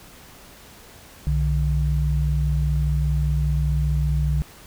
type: tone pair together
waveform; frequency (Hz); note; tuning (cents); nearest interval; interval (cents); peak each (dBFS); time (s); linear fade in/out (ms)
sine; 63.5 / 148.52; B1 / D3; +49 / +20; octave + minor third; 1471; -20 / -22; 1.27-4.42; 0
effects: pink hiss -46 dBFS RMS until 4.66 s